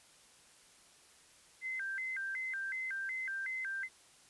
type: tone with vibrato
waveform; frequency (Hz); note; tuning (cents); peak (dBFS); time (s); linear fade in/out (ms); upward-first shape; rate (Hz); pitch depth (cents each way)
sine; 1800; A6; +39; -36; 1.61-3.89; 50; square; 2.7; 230
effects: white hiss -62 dBFS RMS until 4.29 s + resampled to 24000 Hz